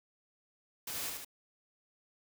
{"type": "noise with echo", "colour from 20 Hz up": "white", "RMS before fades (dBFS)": -40, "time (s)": [0.87, 1.1], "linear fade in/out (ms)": 5, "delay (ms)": 74, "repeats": 2, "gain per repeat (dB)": -3, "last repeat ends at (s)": 1.248, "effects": []}